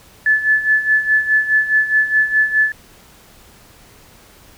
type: tone with tremolo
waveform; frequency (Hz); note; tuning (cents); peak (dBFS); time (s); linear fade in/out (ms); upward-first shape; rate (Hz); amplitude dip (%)
sine; 1734; A6; -26; -9; 0.26-2.72; 2; sine; 4.8; 75
effects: pink hiss -46 dBFS RMS until 4.57 s